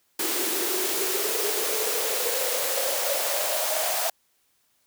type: noise with high-pass filter sweep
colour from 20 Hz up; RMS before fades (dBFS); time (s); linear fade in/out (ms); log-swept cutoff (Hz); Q
white; -26; 0.19-4.1; 5; 330 to 670; 9.5
effects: white hiss -68 dBFS RMS until 4.86 s